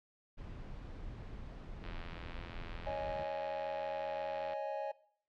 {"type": "noise", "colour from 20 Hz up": "brown", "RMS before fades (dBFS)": -46, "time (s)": [0.37, 3.25], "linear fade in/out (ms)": 20}
{"type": "click train", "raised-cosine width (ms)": 0.3, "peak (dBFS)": -32, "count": 231, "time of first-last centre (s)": [1.84, 4.533], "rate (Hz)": 85.4}
{"type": "chord", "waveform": "triangle", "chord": "C# suspended second", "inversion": "none", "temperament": "equal", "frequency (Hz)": [554.4, 622.3, 830.6], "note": ["C#5", "D#5", "G#5"], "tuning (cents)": [0, 0, 0], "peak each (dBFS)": -39, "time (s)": [2.86, 4.92], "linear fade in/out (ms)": 10}
{"effects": ["noise-tail reverb RT60 0.6 s tail -20 dB re dry", "low-pass 4000 Hz 12 dB/octave"]}